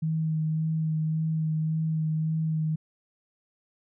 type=tone with vibrato; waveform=sine; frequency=158.1 Hz; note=D#3; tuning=28 cents sharp; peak=-24 dBFS; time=0.02-2.76 s; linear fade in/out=10 ms; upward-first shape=sine; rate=1.8 Hz; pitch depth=16 cents each way; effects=none